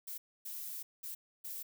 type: noise bursts at uneven times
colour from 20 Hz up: violet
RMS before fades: -43 dBFS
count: 4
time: 0.07-0.18 / 0.45-0.83 / 1.03-1.15 / 1.44-1.63 s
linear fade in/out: 10 ms
effects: none